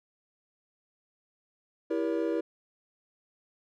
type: chord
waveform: triangle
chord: E diminished seventh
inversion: none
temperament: just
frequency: 329.6 / 395.6 / 474.7 / 569.6 Hz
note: E4 / G4 / Bb4 / Db5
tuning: 0 / +16 / +31 / +47 cents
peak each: -28 / -33 / -30 / -34 dBFS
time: 1.9-2.41 s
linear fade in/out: 10 ms
effects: none